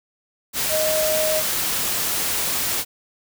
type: tone in noise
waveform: sine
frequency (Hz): 623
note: D#5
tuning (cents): +2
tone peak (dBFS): -20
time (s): 0.69-1.43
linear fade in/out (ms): 50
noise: white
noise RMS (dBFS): -23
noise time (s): 0.53-2.85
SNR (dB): 0
effects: none